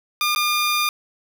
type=tone with dropouts; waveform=15% pulse; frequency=1207 Hz; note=D6; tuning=47 cents sharp; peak=-12 dBFS; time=0.21-0.89 s; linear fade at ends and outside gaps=1 ms; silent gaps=0.349-0.36 s; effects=none